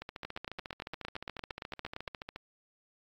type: two click trains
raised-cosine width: 0.3 ms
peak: -22 / -24 dBFS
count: 17 / 34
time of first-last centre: 0.25-2.079 / 0.02-2.36 s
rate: 8.75 / 14.1 Hz
effects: AAC 48 kbps